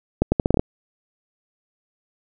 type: accelerating click train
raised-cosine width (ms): 2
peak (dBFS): -3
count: 8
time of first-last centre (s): 0.22-0.595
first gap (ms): 100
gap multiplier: 0.78
effects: none